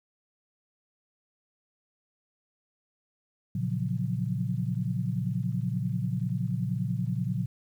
sine chord, Gb major seventh, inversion first, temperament equal, 116.54 / 138.59 / 174.61 / 185 Hz, Bb2 / Db3 / F3 / Gb3, 0 / 0 / 0 / 0 cents, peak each -31 / -32 / -33 / -34 dBFS, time 3.55-7.46 s, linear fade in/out 5 ms, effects 10-bit

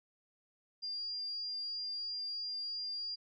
sine tone, 4799 Hz, D8, 37 cents sharp, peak -37 dBFS, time 0.82-3.16 s, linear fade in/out 20 ms, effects none

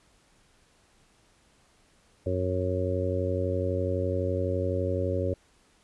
harmonic tone, 91.9 Hz, F#2, 11 cents flat, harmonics 1 / 2 / 3 / 4 / 5 / 6, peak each -29 / -39 / -35 / -34 / -33 / -31 dBFS, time 2.26-5.34 s, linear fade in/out 5 ms, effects pink hiss -63 dBFS RMS until 5.83 s + resampled to 24000 Hz

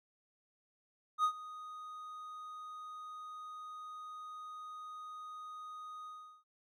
triangle tone with ADSR envelope, 1244 Hz, D#6, 1 cent flat, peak -24 dBFS, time 1.18-6.44 s, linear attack 59 ms, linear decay 81 ms, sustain -19 dB, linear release 380 ms, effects none

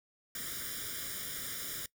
white noise with comb filter, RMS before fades -40 dBFS, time 0.35-1.86 s, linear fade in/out 2 ms, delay 0.57 ms, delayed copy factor +1, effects noise-tail reverb RT60 0.1 s tail -21 dB re dry

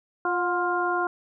harmonic tone with a mistuned harmonic, 350.7 Hz, F4, 7 cents sharp, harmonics 1 / 2 / 3 / 4, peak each -28 / -28 / -28 / -28 dBFS, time 0.25-1.07 s, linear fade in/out 2 ms, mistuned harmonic 2, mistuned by +44 cents, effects none

